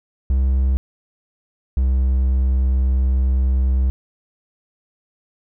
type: tone pair in turn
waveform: triangle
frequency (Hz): 65.7 / 64.83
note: C2 / C2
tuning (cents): +8 / -15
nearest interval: unison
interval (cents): 23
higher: first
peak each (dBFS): -12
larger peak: neither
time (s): 0.3-0.77 / 1.77-3.9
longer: second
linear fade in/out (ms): 0
effects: none